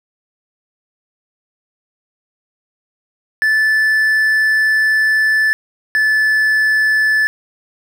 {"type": "tone pair in turn", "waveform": "triangle", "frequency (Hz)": [1748, 1740], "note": ["A6", "A6"], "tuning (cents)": [-12, -20], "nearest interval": "unison", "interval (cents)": 8, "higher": "first", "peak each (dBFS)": -9, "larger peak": "neither", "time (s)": [[3.42, 5.53], [5.95, 7.27]], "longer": "first", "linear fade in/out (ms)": 0, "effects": []}